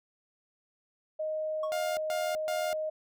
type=tone; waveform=sine; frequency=622.3 Hz; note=D#5; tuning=in tune; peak=-30 dBFS; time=1.19-2.9 s; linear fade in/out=10 ms
type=tone with exponential decay; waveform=triangle; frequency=1102 Hz; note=C#6; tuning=11 cents flat; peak=-30 dBFS; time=1.63-1.78 s; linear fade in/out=5 ms; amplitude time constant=32 ms
type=tone bursts; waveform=sawtooth; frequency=706 Hz; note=F5; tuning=19 cents sharp; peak=-29 dBFS; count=3; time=1.72-2.73 s; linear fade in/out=0 ms; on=250 ms; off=130 ms
effects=none